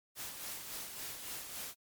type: noise with tremolo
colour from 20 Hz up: white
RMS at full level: -42 dBFS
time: 0.15-1.75 s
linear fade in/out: 50 ms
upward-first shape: sine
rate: 3.6 Hz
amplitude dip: 45%
effects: MP3 96 kbps